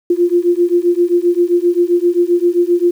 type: beating tone pair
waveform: sine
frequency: 345.9 / 353.5 Hz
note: F4 / F4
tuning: -17 / +21 cents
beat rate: 7.6 Hz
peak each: -13 dBFS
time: 0.1-2.91 s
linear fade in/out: 5 ms
effects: 7-bit